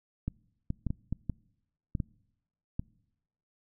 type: clicks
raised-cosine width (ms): 5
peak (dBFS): -19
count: 9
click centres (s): 0.28 / 0.704 / 0.867 / 0.905 / 1.126 / 1.297 / 1.952 / 2.002 / 2.795
effects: noise-tail reverb RT60 0.9 s tail -25 dB re dry